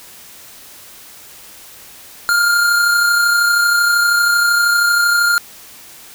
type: tone pair together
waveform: square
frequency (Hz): 1404 / 1436.8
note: F6 / F6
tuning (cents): +9 / +49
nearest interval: unison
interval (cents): 40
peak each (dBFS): -12 / -24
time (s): 2.29-5.38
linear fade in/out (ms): 0
effects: white hiss -39 dBFS RMS until 6.14 s